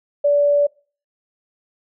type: tone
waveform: sine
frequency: 578 Hz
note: D5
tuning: 28 cents flat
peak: -12 dBFS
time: 0.24-0.67 s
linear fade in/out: 10 ms
effects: noise-tail reverb RT60 0.4 s tail -24 dB re dry